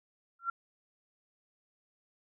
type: tone with exponential growth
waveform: sine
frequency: 1369 Hz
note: F6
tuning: 35 cents flat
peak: -26 dBFS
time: 0.39-0.5 s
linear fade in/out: 5 ms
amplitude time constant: 23 ms
effects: none